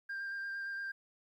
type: tone with vibrato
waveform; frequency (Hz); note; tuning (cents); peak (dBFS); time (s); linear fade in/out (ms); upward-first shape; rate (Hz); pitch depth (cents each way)
sine; 1592; G6; +26; -35; 0.09-0.92; 10; square; 8.7; 12
effects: tanh soft clip ceiling -36 dBFS + 12-bit